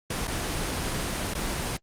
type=noise with dropouts; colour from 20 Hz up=pink; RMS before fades=-29 dBFS; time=0.1-1.77 s; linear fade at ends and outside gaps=5 ms; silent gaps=0.273-0.277 / 1.339-1.349 s; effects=low-pass 11000 Hz 12 dB/octave + Opus 24 kbps